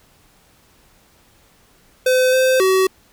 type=tone with pitch steps; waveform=square; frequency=511 / 518 / 378.1 Hz; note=C5 / C5 / F#4; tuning=-41 / -17 / +38 cents; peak=-13 dBFS; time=2.06-2.87 s; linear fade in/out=5 ms; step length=270 ms; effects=pink hiss -54 dBFS RMS until 3.12 s